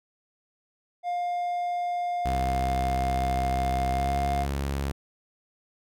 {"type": "tone", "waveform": "triangle", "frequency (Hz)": 706, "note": "F5", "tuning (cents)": 19, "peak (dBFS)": -24, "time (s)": [1.03, 4.47], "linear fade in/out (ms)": 50}
{"type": "tone with pitch glide", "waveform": "sawtooth", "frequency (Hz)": [65.41, 69.3], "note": ["C2", "C#2"], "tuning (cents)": [0, 0], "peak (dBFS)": -23, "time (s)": [2.25, 4.92], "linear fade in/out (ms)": 10, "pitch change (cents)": 100, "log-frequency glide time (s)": [3.92, 4.14]}
{"effects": []}